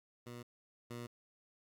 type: tone pair in turn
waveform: 15% pulse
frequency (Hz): 120.5 / 119.74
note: B2 / A#2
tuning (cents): -42 / +47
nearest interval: unison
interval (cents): 11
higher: first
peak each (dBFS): -40 / -37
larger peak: second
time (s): 0.26-0.43 / 0.9-1.07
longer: neither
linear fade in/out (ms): 10
effects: AAC 64 kbps